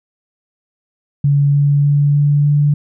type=tone with pitch steps; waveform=sine; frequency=142.4 / 143.31 / 144.22 / 145.14 / 146.07 Hz; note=C#3 / D3 / D3 / D3 / D3; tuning=+47 / -42 / -31 / -20 / -9 cents; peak=-9 dBFS; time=1.24-2.74 s; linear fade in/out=5 ms; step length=300 ms; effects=none